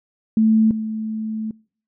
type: tone pair in turn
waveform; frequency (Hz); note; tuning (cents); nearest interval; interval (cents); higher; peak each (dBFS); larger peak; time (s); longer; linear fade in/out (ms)
sine; 220 / 218.6; A3 / A3; 0 / -11; unison; 11; first; -12 / -23; first; 0.37-0.71 / 0.71-1.51; second; 2
effects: noise-tail reverb RT60 0.5 s tail -26 dB re dry